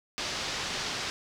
white low-pass noise, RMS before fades -34 dBFS, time 0.18-1.1 s, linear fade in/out 0 ms, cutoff 5600 Hz, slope 24 dB/octave, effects none

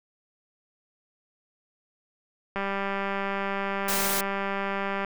click train, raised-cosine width 0.5 ms, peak -15 dBFS, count 491, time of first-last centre 2.56-5.047 s, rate 197 Hz
white noise, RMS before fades -28 dBFS, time 3.88-4.21 s, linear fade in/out 5 ms
effects none

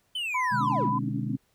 triangle linear sweep, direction down, 3100 to 146.7 Hz, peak -27 dBFS, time 0.15-0.9 s, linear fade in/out 5 ms
sine tone with vibrato, 999 Hz, B5, 20 cents sharp, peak -25 dBFS, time 0.34-0.99 s, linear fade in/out 10 ms, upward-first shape sine, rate 3.4 Hz, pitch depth 26 cents each way
sine chord, G# diminished, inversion first, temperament just, 124.59 / 149.51 / 207.7 Hz, B2 / D3 / G#3, +16 / +31 / 0 cents, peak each -32 / -34 / -32 dBFS, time 0.51-1.37 s, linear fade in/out 20 ms
white band-pass noise, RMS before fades -35 dBFS, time 0.59-1.37 s, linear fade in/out 20 ms, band 250 to 290 Hz, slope 96 dB/octave
effects pink hiss -69 dBFS RMS until 1.54 s

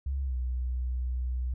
sine tone with pitch glide, 68 to 62.36 Hz, C#2 to B1, -33 to +17 cents, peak -28 dBFS, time 0.06-1.54 s, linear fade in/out 5 ms, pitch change -150 cents, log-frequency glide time 0.23-0.35 s, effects none

